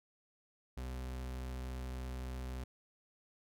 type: tone with vibrato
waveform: 40% pulse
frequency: 63.5 Hz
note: B1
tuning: 49 cents sharp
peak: -39 dBFS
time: 0.77-2.64 s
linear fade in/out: 5 ms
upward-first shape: sine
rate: 14 Hz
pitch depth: 10 cents each way
effects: none